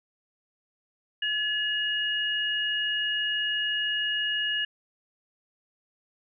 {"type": "tone pair together", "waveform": "sine", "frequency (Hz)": [1706, 2873], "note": ["G#6", "F7"], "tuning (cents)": [46, 48], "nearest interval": "major sixth", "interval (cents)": 902, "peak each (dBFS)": [-29, -27], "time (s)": [1.22, 4.65], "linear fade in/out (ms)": 5, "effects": []}